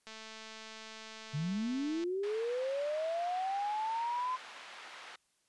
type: click train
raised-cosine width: 0.2 ms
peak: -31 dBFS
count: 434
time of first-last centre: 0.07-2.038 s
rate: 220 Hz
type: linear sweep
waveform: sine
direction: up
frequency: 136.7 to 1032 Hz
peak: -32 dBFS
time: 1.33-4.37 s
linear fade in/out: 20 ms
type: band-pass noise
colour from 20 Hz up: pink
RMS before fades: -50 dBFS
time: 2.23-5.16 s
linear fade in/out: 5 ms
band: 930 to 3500 Hz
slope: 12 dB/octave
effects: white hiss -75 dBFS RMS until 5.48 s + resampled to 24000 Hz